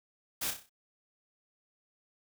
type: noise with echo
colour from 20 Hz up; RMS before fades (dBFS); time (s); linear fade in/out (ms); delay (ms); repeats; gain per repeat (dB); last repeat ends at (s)
white; -34; 0.41-0.51; 10; 31; 6; -6; 0.696
effects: none